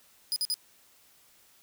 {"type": "tone bursts", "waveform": "sawtooth", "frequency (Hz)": 4978, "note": "D#8", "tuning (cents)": 0, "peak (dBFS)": -24, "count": 3, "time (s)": [0.32, 0.541], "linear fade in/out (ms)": 0, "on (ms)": 41, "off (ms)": 49, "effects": ["white hiss -61 dBFS RMS until 1.62 s"]}